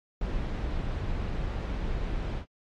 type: noise with ADSR envelope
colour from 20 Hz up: brown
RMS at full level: -29 dBFS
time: 0.21-2.46 s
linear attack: 4 ms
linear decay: 3 ms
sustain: -2 dB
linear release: 88 ms
effects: low-pass 4000 Hz 12 dB/octave + AAC 48 kbps